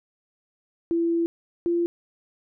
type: tone pair in turn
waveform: sine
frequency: 336.1 / 343.2 Hz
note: E4 / F4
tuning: +34 / -30 cents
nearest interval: unison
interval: 36 cents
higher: second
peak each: -20 / -20 dBFS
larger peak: neither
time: 0.91-1.26 / 1.66-1.86 s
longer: first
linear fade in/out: 0 ms
effects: none